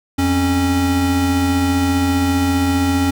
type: tone pair together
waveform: square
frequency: 86.43 / 274.4 Hz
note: F2 / C#4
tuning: -17 / -17 cents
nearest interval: octave + minor sixth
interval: 2000 cents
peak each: -20 / -16 dBFS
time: 0.18-3.11 s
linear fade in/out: 10 ms
effects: none